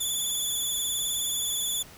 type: tone with vibrato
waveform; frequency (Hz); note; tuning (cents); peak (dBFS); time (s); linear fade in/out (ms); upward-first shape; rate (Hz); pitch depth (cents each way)
15% pulse; 3453; A7; -33; -20; 0-1.83; 10; sine; 19; 45
effects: pink hiss -49 dBFS RMS until 1.97 s